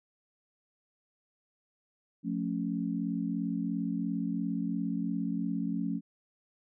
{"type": "chord", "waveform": "sine", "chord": "F augmented", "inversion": "none", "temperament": "equal with one note detuned", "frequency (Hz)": [177.05, 220, 277.2], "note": ["F3", "A3", "C#4"], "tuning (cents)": [24, 0, 0], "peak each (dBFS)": -34, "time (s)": [2.23, 6.01], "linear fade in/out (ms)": 50, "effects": []}